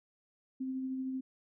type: tone with tremolo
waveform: sine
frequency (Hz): 261.6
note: C4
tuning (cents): 0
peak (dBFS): -33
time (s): 0.6-1.21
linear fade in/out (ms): 10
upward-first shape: sine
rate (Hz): 13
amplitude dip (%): 25
effects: none